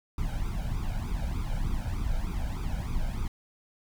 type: noise with flanger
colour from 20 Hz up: brown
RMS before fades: -30 dBFS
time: 0.18-3.28 s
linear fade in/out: 2 ms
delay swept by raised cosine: 0.82 to 1.34 ms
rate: 3.3 Hz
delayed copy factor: +0.9
effects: none